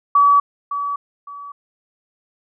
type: tone with echo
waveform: sine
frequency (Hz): 1142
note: D6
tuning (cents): -49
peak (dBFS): -9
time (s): 0.15-0.4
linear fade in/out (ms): 5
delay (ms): 560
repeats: 2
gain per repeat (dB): -11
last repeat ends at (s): 1.52
effects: none

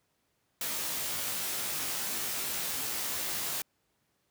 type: noise with comb filter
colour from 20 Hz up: white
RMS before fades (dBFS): -34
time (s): 0.61-3.62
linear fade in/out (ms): 2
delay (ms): 17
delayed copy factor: -0.9
effects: pink hiss -75 dBFS RMS until 4.3 s + high-pass 80 Hz 12 dB/octave

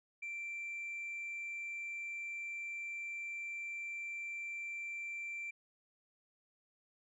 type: tone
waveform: sine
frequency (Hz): 2350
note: D7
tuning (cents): +1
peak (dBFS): -38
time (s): 0.22-5.51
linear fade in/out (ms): 10
effects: tanh soft clip ceiling -38 dBFS

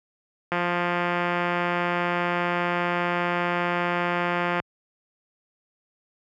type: click train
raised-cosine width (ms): 0.5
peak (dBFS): -10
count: 715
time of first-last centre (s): 0.52-4.6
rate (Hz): 175
effects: high-pass 80 Hz 12 dB/octave

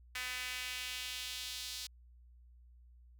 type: tone with high-pass filter sweep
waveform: sawtooth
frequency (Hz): 251.9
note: B3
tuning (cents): +34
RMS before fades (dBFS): -42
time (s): 0.15-1.87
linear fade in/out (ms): 5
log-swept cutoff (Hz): 2000 to 4200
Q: 1.8
effects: added 60 Hz sine -57 dBFS peak until 3.19 s

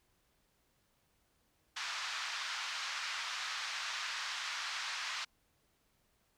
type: band-pass noise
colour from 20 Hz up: pink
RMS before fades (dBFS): -40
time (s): 1.76-5.25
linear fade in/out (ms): 10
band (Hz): 1100 to 5800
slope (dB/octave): 24
effects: pink hiss -75 dBFS RMS until 6.37 s

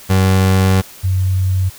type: tone pair in turn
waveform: 30% pulse / sine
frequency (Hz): 94.8 / 93.82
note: F#2 / F#2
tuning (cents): +43 / +25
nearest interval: unison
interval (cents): 18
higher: first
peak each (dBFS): -7 / -12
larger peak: first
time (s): 0.09-0.82 / 1.03-1.7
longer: first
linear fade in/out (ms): 20
effects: white hiss -38 dBFS RMS until 1.78 s

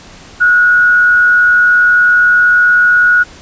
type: tone with frequency modulation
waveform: sine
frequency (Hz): 1454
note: F#6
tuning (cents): -31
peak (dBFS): -5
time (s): 0.4-3.24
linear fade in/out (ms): 20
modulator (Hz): 112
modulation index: 0.29
effects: pink hiss -36 dBFS RMS until 3.41 s + resampled to 16000 Hz

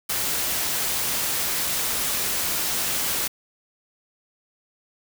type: noise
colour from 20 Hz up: white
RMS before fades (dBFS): -25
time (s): 0.09-3.28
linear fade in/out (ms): 10
effects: none

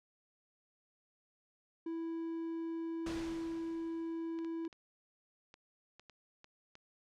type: tone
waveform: triangle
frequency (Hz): 329.6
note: E4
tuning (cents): 0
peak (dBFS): -35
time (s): 1.86-4.68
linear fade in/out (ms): 5
type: noise with exponential decay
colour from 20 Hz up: pink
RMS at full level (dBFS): -43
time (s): 3.06-4.49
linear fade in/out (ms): 5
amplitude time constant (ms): 310
type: clicks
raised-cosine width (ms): 0.2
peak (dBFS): -37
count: 9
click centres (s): 4.389 / 4.447 / 4.651 / 4.728 / 5.541 / 5.996 / 6.097 / 6.444 / 6.754
effects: low-pass 6000 Hz 12 dB/octave

